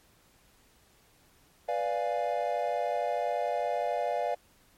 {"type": "chord", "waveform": "triangle", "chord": "B diminished seventh", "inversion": "none", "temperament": "equal", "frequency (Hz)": [493.9, 587.3, 698.5, 830.6], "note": ["B4", "D5", "F5", "Ab5"], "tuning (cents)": [0, 0, 0, 0], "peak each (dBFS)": [-33, -30, -29, -35], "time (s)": [1.68, 4.35], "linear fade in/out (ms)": 10, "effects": ["pink hiss -63 dBFS RMS until 4.77 s", "MP3 64 kbps"]}